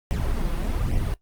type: noise with flanger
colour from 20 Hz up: brown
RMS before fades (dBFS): -24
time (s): 0.11-1.14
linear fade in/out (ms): 0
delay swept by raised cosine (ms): 0.35 to 5.95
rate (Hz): 1.2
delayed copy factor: +0.7
effects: noise-tail reverb RT60 0.1 s tail -17 dB re dry + Opus 48 kbps